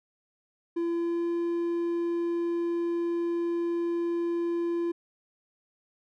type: tone with pitch glide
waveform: triangle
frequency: 339.1 to 341.5 Hz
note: E4 to F4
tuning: +49 to -39 cents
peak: -24 dBFS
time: 0.76-4.92 s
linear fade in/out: 10 ms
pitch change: +12 cents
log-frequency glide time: 0.92-1.29 s
effects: none